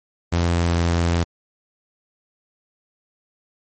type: tone with pitch glide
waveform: sawtooth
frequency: 85.8 to 85.21 Hz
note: F2 to F2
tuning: -30 to -42 cents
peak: -13 dBFS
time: 0.32-1.24 s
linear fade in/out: 10 ms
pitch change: -12 cents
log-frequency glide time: 0.47-0.82 s
effects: MP3 32 kbps